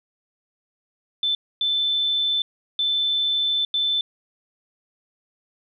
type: tone bursts at uneven times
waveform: sine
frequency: 3527 Hz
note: A7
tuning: 3 cents sharp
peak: -19 dBFS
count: 4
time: 1.23-1.35 / 1.61-2.42 / 2.79-3.65 / 3.74-4.01 s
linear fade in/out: 2 ms
effects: none